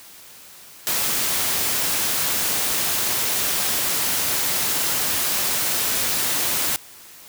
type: noise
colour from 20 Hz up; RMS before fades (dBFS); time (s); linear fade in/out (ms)
white; -22; 0.87-6.76; 0
effects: white hiss -44 dBFS RMS until 7.28 s + high-pass 60 Hz 12 dB/octave